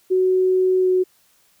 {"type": "tone with pitch glide", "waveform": "sine", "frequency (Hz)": [371.8, 369], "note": ["F#4", "F#4"], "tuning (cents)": [8, -5], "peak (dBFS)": -14, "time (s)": [0.1, 1.04], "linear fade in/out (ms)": 20, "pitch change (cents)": -13, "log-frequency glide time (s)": [0.8, 0.88], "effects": ["white hiss -59 dBFS RMS until 1.6 s"]}